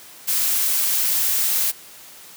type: noise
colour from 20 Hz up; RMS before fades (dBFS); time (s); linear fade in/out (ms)
blue; -20; 0.27-1.72; 20
effects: white hiss -43 dBFS RMS until 2.36 s + high-pass 100 Hz 12 dB/octave